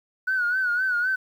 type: tone with vibrato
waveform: sine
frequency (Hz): 1480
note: F#6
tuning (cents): 0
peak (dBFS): -20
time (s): 0.27-1.16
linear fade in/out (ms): 10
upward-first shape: sine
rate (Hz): 3.9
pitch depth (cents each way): 76
effects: tanh soft clip ceiling -16 dBFS + 9-bit